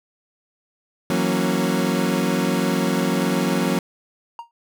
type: chord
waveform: 30% pulse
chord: F# dominant seventh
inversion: third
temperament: equal with one note detuned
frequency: 164.81 / 185 / 233.1 / 274.6 Hz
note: E3 / F#3 / A#3 / C#4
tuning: 0 / 0 / 0 / -16 cents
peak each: -24 / -20 / -22 / -22 dBFS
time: 1.1-3.79 s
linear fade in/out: 2 ms
type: tone with exponential decay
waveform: triangle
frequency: 935 Hz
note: A#5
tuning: 5 cents sharp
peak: -25 dBFS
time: 4.39-4.51 s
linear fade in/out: 1 ms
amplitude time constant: 24 ms
effects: none